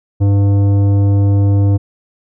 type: tone with tanh clipping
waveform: sine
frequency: 100 Hz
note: G2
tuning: 35 cents sharp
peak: -10 dBFS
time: 0.2-1.78 s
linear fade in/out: 20 ms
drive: 12 dB
effects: none